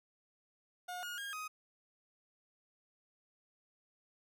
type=tone with pitch steps; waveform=30% pulse; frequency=719 / 1435 / 1621 / 1254 Hz; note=F#5 / F6 / G#6 / D#6; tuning=-50 / +47 / -42 / +13 cents; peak=-38 dBFS; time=0.88-1.48 s; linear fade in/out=10 ms; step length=150 ms; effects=none